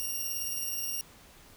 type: tone pair together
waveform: 5% pulse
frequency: 2808 / 5635 Hz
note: F7 / F8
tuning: +9 / +15 cents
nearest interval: octave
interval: 1206 cents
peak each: -28 dBFS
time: 0-1.01 s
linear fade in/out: 0 ms
effects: pink hiss -55 dBFS RMS until 1.56 s